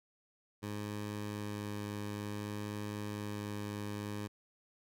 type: tone with vibrato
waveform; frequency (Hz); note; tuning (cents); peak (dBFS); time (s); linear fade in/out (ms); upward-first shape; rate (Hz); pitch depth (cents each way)
15% pulse; 103.83; G#2; 0; -32; 0.62-4.28; 20; sine; 0.56; 9
effects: none